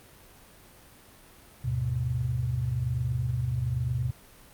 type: tone cluster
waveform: sine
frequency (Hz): 76 / 103.7 / 124.8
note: D#2 / G#2 / B2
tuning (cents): -40 / -2 / +19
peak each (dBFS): -34 / -34 / -27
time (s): 1.64-4.11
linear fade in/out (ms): 10
effects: pink hiss -53 dBFS RMS until 4.53 s + Opus 32 kbps